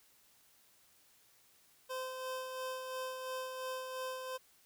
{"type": "tone with tremolo", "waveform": "25% pulse", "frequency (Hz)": 516, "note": "C5", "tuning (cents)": -24, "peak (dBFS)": -34, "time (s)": [1.89, 4.38], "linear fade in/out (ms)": 20, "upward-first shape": "sine", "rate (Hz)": 2.9, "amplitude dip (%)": 40, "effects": ["white hiss -67 dBFS RMS until 4.65 s"]}